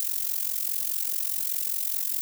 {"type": "noise with amplitude modulation", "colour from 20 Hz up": "violet", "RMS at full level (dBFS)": -25, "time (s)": [0, 2.21], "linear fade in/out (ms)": 0, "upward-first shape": "sine", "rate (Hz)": 44.9, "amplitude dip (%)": 80, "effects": []}